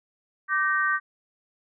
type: chord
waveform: sine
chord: G minor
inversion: second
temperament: equal with one note detuned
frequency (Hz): 1174.7 / 1542.8 / 1864.7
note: D6 / G6 / Bb6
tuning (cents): 0 / -28 / 0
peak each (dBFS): -26 / -24 / -27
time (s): 0.48-1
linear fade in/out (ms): 50
effects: none